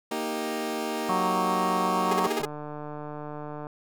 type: chord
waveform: 20% pulse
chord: Eb major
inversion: second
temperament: equal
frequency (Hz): 233.1 / 311.1 / 392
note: Bb3 / Eb4 / G4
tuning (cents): 0 / 0 / 0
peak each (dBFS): -28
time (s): 0.11-2.42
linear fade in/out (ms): 5
type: harmonic tone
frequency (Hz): 185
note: F#3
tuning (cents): 0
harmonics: 1 / 2 / 3 / 4 / 5 / 6 / 7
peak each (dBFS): -32 / -39 / -38 / -31 / -32 / -27 / -38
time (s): 1.09-2.27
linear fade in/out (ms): 2
type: tone bursts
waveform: sawtooth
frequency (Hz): 415.3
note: G#4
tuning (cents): 0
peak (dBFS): -21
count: 6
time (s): 2.11-2.454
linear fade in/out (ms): 5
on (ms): 24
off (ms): 40
type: click train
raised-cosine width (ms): 1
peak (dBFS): -24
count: 190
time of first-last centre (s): 2.4-3.668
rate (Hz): 149
effects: none